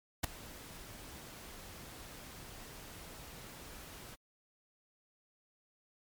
pink noise with ADSR envelope, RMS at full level -29 dBFS, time 0.23-4.16 s, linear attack 13 ms, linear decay 5 ms, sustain -21 dB, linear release 23 ms, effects MP3 96 kbps

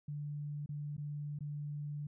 sine tone with dropouts, 146.83 Hz, D3, in tune, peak -38 dBFS, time 0.08-2.07 s, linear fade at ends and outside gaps 5 ms, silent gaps 0.661-0.69 / 0.967-0.979 / 1.389-1.406 s, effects none

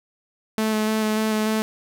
sawtooth tone with vibrato, 216.8 Hz, A3, 25 cents flat, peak -16 dBFS, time 0.58-1.62 s, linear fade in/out 0 ms, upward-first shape square, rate 3.4 Hz, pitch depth 12 cents each way, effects none

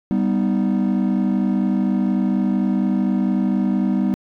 triangle chord, G augmented, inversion none, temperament equal, 196 / 246.9 / 311.1 Hz, G3 / B3 / D#4, 0 / 0 / 0 cents, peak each -16 / -18 / -22 dBFS, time 0.11-4.14 s, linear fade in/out 0 ms, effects tanh soft clip ceiling -9 dBFS

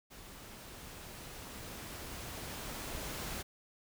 pink noise with level ramp, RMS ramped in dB -52 to -40 dBFS, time 0.1-3.43 s, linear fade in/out 20 ms, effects none

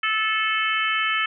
harmonic tone, 436.5 Hz, A4, 14 cents flat, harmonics 3 / 4 / 5 / 6 / 7, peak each -25 / -26 / -27 / -28 / -28 dBFS, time 0.03-1.26 s, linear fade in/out 5 ms, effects none

